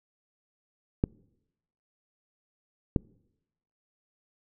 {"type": "clicks", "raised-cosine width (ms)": 3, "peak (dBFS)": -10, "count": 2, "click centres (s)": [1.039, 2.962], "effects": ["noise-tail reverb RT60 0.9 s tail -26 dB re dry"]}